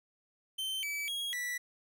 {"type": "tone with pitch steps", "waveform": "45% pulse", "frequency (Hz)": [3097, 2298, 3297, 1959], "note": ["G7", "D7", "G#7", "B6"], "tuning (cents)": [-22, -38, -13, -15], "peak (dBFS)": -34, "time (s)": [0.58, 1.58], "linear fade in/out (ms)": 10, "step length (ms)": 250, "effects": []}